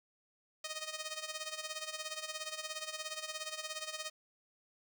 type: tone with tremolo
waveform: 5% pulse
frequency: 622.3 Hz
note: D#5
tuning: in tune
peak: -26 dBFS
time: 0.64-4.1 s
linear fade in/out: 5 ms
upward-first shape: sine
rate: 17 Hz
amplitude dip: 75%
effects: none